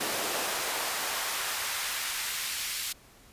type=noise with high-pass filter sweep; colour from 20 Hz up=pink; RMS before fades=-32 dBFS; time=0-2.93 s; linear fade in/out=10 ms; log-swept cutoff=370 to 2700 Hz; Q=0.81; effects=pink hiss -56 dBFS RMS until 3.32 s + resampled to 32000 Hz